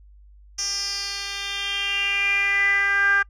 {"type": "tone with band-pass filter sweep", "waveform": "10% pulse", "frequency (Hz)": 398.6, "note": "G4", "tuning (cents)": 29, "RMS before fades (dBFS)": -23, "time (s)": [0.58, 3.23], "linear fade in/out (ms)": 10, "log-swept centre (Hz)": [5800, 1500], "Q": 6.8, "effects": ["noise-tail reverb RT60 0.1 s tail -26 dB re dry", "added 50 Hz sine -46 dBFS peak until 3.29 s"]}